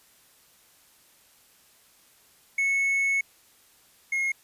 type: tone pair in turn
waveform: triangle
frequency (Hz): 2201 / 2156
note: C#7 / C#7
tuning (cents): -13 / -49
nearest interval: unison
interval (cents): 36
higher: first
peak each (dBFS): -20 / -22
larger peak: first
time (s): 2.58-3.21 / 4.12-4.32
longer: first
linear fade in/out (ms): 5
effects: white hiss -59 dBFS RMS until 4.43 s + resampled to 32000 Hz